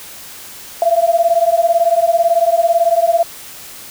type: beating tone pair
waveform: sine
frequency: 668 / 686 Hz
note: E5 / F5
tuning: +23 / -31 cents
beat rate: 18 Hz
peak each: -13 dBFS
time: 0.82-3.23 s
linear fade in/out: 2 ms
effects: white hiss -34 dBFS RMS until 3.9 s